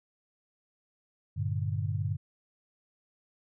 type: chord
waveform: sine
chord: G minor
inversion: none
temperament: equal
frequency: 98 / 116.54 / 146.83 Hz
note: G2 / Bb2 / D3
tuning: 0 / 0 / 0 cents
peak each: -31 / -34 / -34 dBFS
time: 1.36-2.17 s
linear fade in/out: 20 ms
effects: none